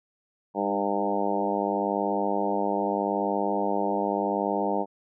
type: harmonic tone with a mistuned harmonic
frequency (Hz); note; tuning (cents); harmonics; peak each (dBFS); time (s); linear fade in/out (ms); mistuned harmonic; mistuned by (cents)
100.8; G2; +49; 2 / 3 / 4 / 5 / 6 / 7 / 8 / 9; -32 / -32 / -32 / -32 / -32 / -32 / -32 / -32; 0.54-4.86; 50; 3; +16
effects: none